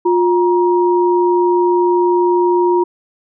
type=tone pair together; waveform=sine; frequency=354.7 / 947 Hz; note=F4 / A#5; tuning=+27 / +27 cents; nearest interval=octave + perfect fourth; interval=1700 cents; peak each=-11 / -16 dBFS; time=0.05-2.84 s; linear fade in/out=10 ms; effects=none